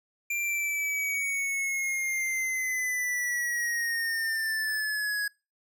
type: linear sweep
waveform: square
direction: down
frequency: 2378 to 1661.2 Hz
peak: -28 dBFS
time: 0.3-5.28 s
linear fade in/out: 5 ms
effects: noise-tail reverb RT60 0.3 s tail -26 dB re dry